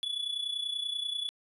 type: tone with amplitude modulation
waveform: triangle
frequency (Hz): 3423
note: A7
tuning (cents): -48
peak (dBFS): -27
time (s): 0.03-1.29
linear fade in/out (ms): 0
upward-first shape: sine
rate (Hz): 30.3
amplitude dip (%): 70
effects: resampled to 32000 Hz